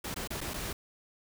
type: noise with dropouts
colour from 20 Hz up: pink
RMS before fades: -37 dBFS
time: 0.04-0.73 s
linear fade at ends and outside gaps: 5 ms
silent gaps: 0.143-0.161 / 0.275-0.304 / 0.407-0.412 / 0.537-0.54 s
effects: none